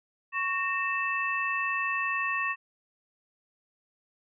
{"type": "tone cluster", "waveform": "sine", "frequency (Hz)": [1107, 1838, 2639], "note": ["C#6", "A#6", "E7"], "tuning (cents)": [-3, -25, 1], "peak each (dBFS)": -31, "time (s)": [0.32, 2.56], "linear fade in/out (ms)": 50, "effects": []}